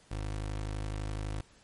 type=tone; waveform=25% pulse; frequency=51.91 Hz; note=G#1; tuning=in tune; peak=-30 dBFS; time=0.11-1.41 s; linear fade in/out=5 ms; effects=pink hiss -61 dBFS RMS until 1.63 s + MP3 48 kbps